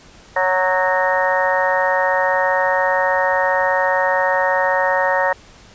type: harmonic tone with a mistuned harmonic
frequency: 185 Hz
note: F#3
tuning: in tune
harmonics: 3 / 4 / 5 / 6 / 7 / 8 / 9 / 10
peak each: -19 / -24 / -20 / -27 / -29 / -30 / -30 / -20 dBFS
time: 0.36-5.33 s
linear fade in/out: 5 ms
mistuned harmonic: 9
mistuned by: -20 cents
effects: pink hiss -45 dBFS RMS until 5.74 s + resampled to 16000 Hz